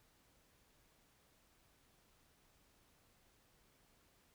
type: silence
effects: pink hiss -72 dBFS RMS until 4.34 s